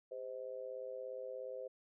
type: tone with amplitude modulation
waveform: sine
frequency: 518 Hz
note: C5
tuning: 17 cents flat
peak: -38 dBFS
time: 0.11-1.68 s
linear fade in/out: 10 ms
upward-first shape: sine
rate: 117 Hz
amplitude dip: 90%
effects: none